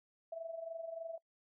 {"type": "tone with amplitude modulation", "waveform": "sine", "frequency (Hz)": 659.3, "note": "E5", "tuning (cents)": 0, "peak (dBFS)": -38, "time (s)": [0.32, 1.18], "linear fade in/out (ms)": 5, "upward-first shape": "sine", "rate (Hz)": 23.3, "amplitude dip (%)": 65, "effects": ["noise-tail reverb RT60 0.1 s tail -26 dB re dry"]}